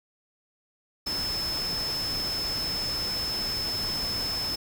sine tone in noise, 5240 Hz, E8, 11 cents flat, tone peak -28 dBFS, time 1.06-4.56 s, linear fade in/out 10 ms, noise pink, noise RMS -36 dBFS, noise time 1.06-4.56 s, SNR +5 dB, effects none

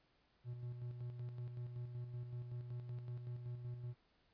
triangle tone with tremolo, 121.6 Hz, B2, 26 cents flat, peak -40 dBFS, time 0.44-3.95 s, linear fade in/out 50 ms, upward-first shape square, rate 5.3 Hz, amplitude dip 45%, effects pink hiss -75 dBFS RMS until 4.33 s + resampled to 11025 Hz

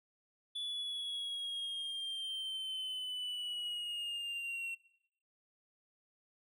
triangle linear sweep, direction down, 3448 to 2720 Hz, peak -36 dBFS, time 0.55-4.75 s, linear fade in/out 10 ms, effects noise-tail reverb RT60 0.8 s tail -21 dB re dry

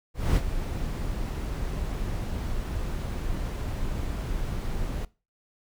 brown noise with ADSR envelope, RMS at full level -20 dBFS, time 0.14-5.05 s, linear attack 220 ms, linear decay 46 ms, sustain -10 dB, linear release 3 ms, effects noise-tail reverb RT60 0.3 s tail -21 dB re dry

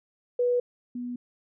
sine tone pair in turn, 489.4 / 244.7 Hz, B4 / B3, -16 / -16 cents, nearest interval octave, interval 1200 cents, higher first, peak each -21 / -31 dBFS, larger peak first, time 0.39-0.6 / 0.95-1.16 s, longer neither, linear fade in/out 5 ms, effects none

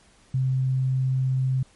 sine tone, 130.81 Hz, C3, in tune, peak -20 dBFS, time 0.34-1.63 s, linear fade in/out 5 ms, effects pink hiss -57 dBFS RMS until 1.75 s + MP3 48 kbps

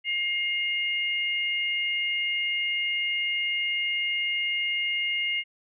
sine tone pair together, 2128 / 2840 Hz, C7 / F7, +29 / +28 cents, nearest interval perfect fourth, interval 499 cents, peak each -27 / -28 dBFS, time 0.04-5.44 s, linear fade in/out 50 ms, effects none

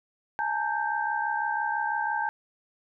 sine tone cluster, 842 / 908 / 1569 Hz, G#5 / A#5 / G6, +24 / -46 / +1 cents, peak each -30 dBFS, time 0.39-2.29 s, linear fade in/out 0 ms, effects none

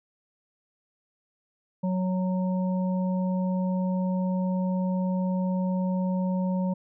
harmonic tone, 184.8 Hz, F#3, 2 cents flat, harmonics 1 / 3 / 5, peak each -24 / -34 / -38 dBFS, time 1.83-6.74 s, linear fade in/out 10 ms, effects none

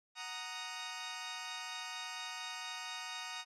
10% pulse chord, D# minor, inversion first, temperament equal, 740 / 932.3 / 1244.5 Hz, F#5 / A#5 / D#6, 0 / 0 / 0 cents, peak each -39 / -36 / -37 dBFS, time 0.15-3.45 s, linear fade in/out 50 ms, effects low-pass 7000 Hz 12 dB/octave

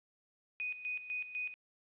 sine tone with tremolo, 2489 Hz, D#7, in tune, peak -35 dBFS, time 0.6-1.54 s, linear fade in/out 0 ms, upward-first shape square, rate 4 Hz, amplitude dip 70%, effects resampled to 8000 Hz + 12-bit

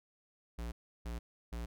square tone bursts, 58.27 Hz, A#1, in tune, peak -39 dBFS, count 3, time 0.58-1.66 s, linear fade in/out 10 ms, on 140 ms, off 330 ms, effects none

